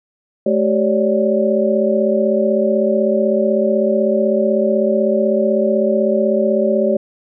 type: tone cluster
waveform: sine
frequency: 216.7 / 385.2 / 553 / 589 Hz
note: A3 / G4 / C#5 / D5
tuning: -26 / -30 / -4 / +5 cents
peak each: -18 dBFS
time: 0.46-6.97 s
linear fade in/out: 5 ms
effects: none